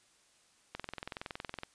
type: click train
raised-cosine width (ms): 0.3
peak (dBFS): -23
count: 20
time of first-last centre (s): 0.75-1.634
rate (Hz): 21.5
effects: white hiss -67 dBFS RMS until 1.74 s + resampled to 22050 Hz